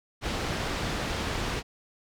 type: low-pass noise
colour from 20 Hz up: pink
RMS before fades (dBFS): -31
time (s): 0.21-1.63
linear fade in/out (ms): 50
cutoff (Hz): 4900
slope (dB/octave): 12
effects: none